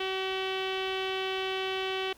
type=tone with low-pass filter; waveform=sawtooth; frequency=380 Hz; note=F#4; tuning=46 cents sharp; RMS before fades=-32 dBFS; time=0-2.13 s; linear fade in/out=5 ms; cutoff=3100 Hz; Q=4.4; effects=pink hiss -58 dBFS RMS until 2.17 s